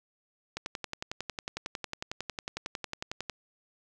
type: click train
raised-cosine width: 0.2 ms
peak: -17 dBFS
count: 31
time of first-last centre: 0.57-3.297 s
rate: 11 Hz
effects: none